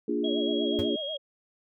sine chord, Bb dominant seventh, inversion none, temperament equal with one note detuned, 233.1 / 293.7 / 349.2 / 414.1 Hz, Bb3 / D4 / F4 / Ab4, 0 / 0 / 0 / -5 cents, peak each -32 / -30 / -31 / -31 dBFS, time 0.08-0.96 s, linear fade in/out 5 ms
sine tone with vibrato, 595 Hz, D5, 22 cents sharp, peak -34 dBFS, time 0.23-1.18 s, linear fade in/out 20 ms, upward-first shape sine, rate 8.2 Hz, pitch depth 130 cents each way
sine tone with pitch glide, 3300 to 3270 Hz, G#7 to G#7, -12 to -28 cents, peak -33 dBFS, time 0.24-1.17 s, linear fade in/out 5 ms, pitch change -16 cents, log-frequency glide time 0.62-0.86 s
square tone with exponential decay, 98 Hz, G2, in tune, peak -27 dBFS, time 0.79-0.9 s, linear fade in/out 0 ms, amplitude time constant 22 ms
effects none

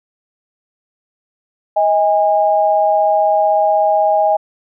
sine tone pair together, 633 / 816.8 Hz, D#5 / G#5, +30 / -29 cents, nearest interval major third, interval 441 cents, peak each -13 dBFS, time 1.76-4.37 s, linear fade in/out 10 ms, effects none

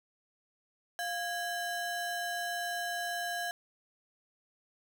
square ring-modulated tone, 1174.7 Hz, D6, in tune, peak -31 dBFS, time 0.99-3.51 s, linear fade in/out 0 ms, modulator 475 Hz, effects 10-bit

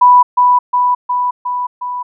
sine tone with echo, 987.8 Hz, B5, in tune, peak -3 dBFS, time 0.01-0.23 s, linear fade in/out 10 ms, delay 360 ms, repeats 5, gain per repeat -3 dB, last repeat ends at 2.03 s, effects none

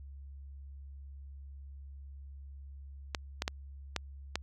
clicks, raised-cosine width 0.2 ms, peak -14 dBFS, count 5, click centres 3.148 / 3.421 / 3.479 / 3.963 / 4.356 s, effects added 69 Hz sine -45 dBFS peak until 4.42 s

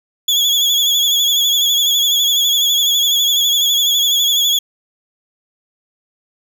35% pulse tone with vibrato, 3378 Hz, G#7, 29 cents sharp, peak -10 dBFS, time 0.28-4.59 s, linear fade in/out 5 ms, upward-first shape sine, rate 12 Hz, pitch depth 55 cents each way, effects none

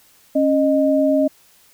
sine tone pair together, 274.5 / 616.9 Hz, C#4 / D#5, -17 / -15 cents, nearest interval octave + major second, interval 1402 cents, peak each -16 dBFS, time 0.35-1.28 s, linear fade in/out 10 ms, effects white hiss -53 dBFS RMS until 1.73 s

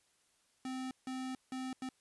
square tone bursts at uneven times, 259.2 Hz, C4, 16 cents flat, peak -39 dBFS, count 4, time 0.65-0.91 / 1.07-1.35 / 1.52-1.73 / 1.82-1.89 s, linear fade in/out 2 ms, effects white hiss -73 dBFS RMS until 2 s + resampled to 24000 Hz

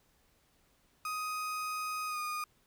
35% pulse tone with pitch glide, 1251 to 1226.7 Hz, D#6 to D#6, +9 to -25 cents, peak -33 dBFS, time 1.05-2.44 s, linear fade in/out 2 ms, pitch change -34 cents, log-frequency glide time 2.07-2.19 s, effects pink hiss -70 dBFS RMS until 2.66 s

